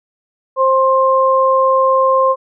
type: tone pair together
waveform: sine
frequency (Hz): 528 / 1056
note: C5 / C6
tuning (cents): +16 / +16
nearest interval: octave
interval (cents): 1200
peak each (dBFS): -12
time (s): 0.56-2.36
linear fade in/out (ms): 50
effects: none